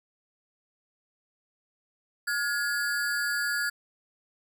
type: ring-modulated tone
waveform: square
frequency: 1552 Hz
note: G6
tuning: 18 cents flat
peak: -24 dBFS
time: 2.27-3.7 s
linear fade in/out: 10 ms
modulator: 125 Hz
effects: none